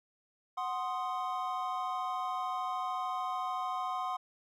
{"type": "chord", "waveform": "triangle", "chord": "C diminished", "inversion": "second", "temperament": "equal", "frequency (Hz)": [740, 1046.5, 1244.5], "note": ["Gb5", "C6", "Eb6"], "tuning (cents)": [0, 0, 0], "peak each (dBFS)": [-35, -34, -38], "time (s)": [0.57, 4.17], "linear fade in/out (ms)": 10, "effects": []}